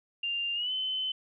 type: tone with pitch glide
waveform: sine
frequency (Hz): 2794 to 3047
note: F7 to G7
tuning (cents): 0 to -50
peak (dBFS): -29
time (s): 0.23-1.12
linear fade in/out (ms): 5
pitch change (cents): +150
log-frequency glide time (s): 0.54-0.72
effects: none